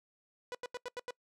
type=tone bursts; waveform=sawtooth; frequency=492.8 Hz; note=B4; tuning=4 cents flat; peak=-34 dBFS; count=6; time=0.52-1.107 s; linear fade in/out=0 ms; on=27 ms; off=85 ms; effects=noise-tail reverb RT60 0.1 s tail -24 dB re dry + low-pass 7000 Hz 12 dB/octave